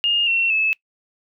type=tone with pitch steps; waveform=sine; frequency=2834 / 2717 / 2605 Hz; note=F7 / F7 / E7; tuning=+25 / -48 / -21 cents; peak=-16 dBFS; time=0.04-0.73 s; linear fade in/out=0 ms; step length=230 ms; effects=noise-tail reverb RT60 0.1 s tail -22 dB re dry